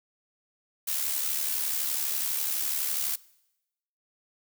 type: noise with amplitude modulation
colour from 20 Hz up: blue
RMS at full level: -27 dBFS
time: 0.87-3.16 s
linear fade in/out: 10 ms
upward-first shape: sine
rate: 72 Hz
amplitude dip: 50%
effects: noise-tail reverb RT60 0.9 s tail -22 dB re dry